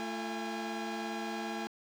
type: tone cluster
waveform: sawtooth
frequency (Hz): 222.3 / 342.2 / 818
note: A3 / F4 / G#5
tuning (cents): +18 / -35 / -26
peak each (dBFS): -35 / -37 / -36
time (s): 0-1.67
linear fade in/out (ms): 0
effects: low-pass 6000 Hz 12 dB/octave + 10-bit